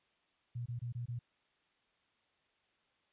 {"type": "tone bursts", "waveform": "sine", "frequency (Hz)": 120, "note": "B2", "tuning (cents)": -49, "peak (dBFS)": -37, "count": 5, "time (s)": [0.55, 1.192], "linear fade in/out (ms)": 10, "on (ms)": 110, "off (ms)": 23, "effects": ["white hiss -75 dBFS RMS until 3.12 s", "resampled to 8000 Hz"]}